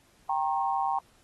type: chord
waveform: sine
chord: G diminished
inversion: none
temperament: equal with one note detuned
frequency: 784 / 932.3 / 1082.2 Hz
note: G5 / Bb5 / Db6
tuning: 0 / 0 / -42 cents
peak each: -28 / -30 / -32 dBFS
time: 0.29-0.99 s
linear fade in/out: 5 ms
effects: pink hiss -63 dBFS RMS until 1.23 s + AAC 32 kbps